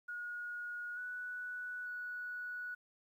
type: tone with pitch steps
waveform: sine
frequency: 1445 / 1478 / 1470 Hz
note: F#6 / F#6 / F#6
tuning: -41 / -2 / -12 cents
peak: -40 dBFS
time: 0.08-2.75 s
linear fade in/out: 10 ms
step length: 890 ms
effects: 12-bit